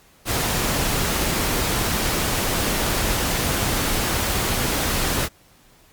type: noise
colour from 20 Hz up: pink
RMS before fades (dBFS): -22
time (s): 0.25-5.29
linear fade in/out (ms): 50
effects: pink hiss -54 dBFS RMS until 5.92 s + Opus 48 kbps